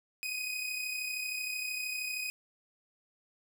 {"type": "tone pair together", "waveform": "sawtooth", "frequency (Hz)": [2472, 2505], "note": ["D#7", "D#7"], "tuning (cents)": [-12, 11], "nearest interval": "unison", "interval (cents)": 23, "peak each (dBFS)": [-38, -32], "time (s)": [0.23, 2.3], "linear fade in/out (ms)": 0, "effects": []}